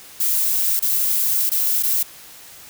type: noise with dropouts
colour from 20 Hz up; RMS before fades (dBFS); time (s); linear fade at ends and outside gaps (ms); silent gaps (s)
violet; -19; 0.2-2.03; 5; 0.795-0.823 / 1.495-1.515 / 1.827-1.833
effects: white hiss -42 dBFS RMS until 2.69 s